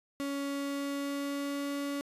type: tone with pitch glide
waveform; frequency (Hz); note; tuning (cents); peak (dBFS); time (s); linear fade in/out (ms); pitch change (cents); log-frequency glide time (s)
35% pulse; 279.9 to 283; C#4 to C#4; +17 to +36; -31; 0.2-2.01; 0; +19; 0.41-1.7
effects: resampled to 32000 Hz